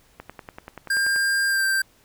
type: click train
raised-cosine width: 0.5 ms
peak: -21 dBFS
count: 11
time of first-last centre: 0.2-1.162 s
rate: 10.4 Hz
type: tone with pitch glide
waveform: square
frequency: 1600 to 1571.6 Hz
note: G6 to G6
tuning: +35 to +4 cents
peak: -20 dBFS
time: 0.9-1.82 s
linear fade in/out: 5 ms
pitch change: -31 cents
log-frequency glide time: 1.48-1.62 s
effects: pink hiss -58 dBFS RMS until 2.04 s